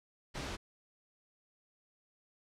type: noise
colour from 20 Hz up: pink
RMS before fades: -40 dBFS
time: 0.34-0.57 s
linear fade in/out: 20 ms
effects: low-pass 6000 Hz 12 dB/octave